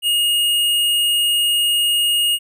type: tone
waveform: square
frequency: 2860 Hz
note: F7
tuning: 41 cents sharp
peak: -15 dBFS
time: 0.02-2.39 s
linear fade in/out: 50 ms
effects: none